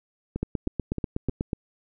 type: two click trains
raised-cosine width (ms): 3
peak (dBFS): -16 / -13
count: 4 / 10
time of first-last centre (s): 0.36-1.295 / 0.43-1.532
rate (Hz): 3.21 / 8.17
effects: none